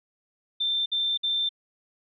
sine tone bursts, 3569 Hz, A7, 24 cents sharp, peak -23 dBFS, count 3, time 0.6-1.492 s, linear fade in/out 10 ms, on 260 ms, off 56 ms, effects none

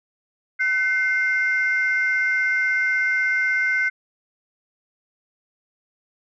sine tone pair together, 1516.3 / 2100 Hz, F#6 / C7, +42 / +6 cents, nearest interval tritone, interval 564 cents, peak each -20 dBFS, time 0.59-3.9 s, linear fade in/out 20 ms, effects tanh soft clip ceiling -12 dBFS

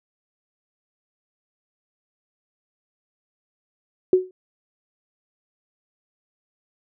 sine tone with exponential decay, 370 Hz, F#4, in tune, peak -8 dBFS, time 4.13-4.31 s, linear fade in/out 2 ms, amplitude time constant 38 ms, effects none

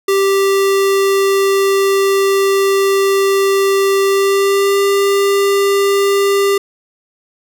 square tone with pitch glide, 392 to 397.7 Hz, G4 to G4, 0 to +25 cents, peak -11 dBFS, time 0.08-6.58 s, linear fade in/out 5 ms, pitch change +25 cents, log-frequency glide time 4.05-4.81 s, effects none

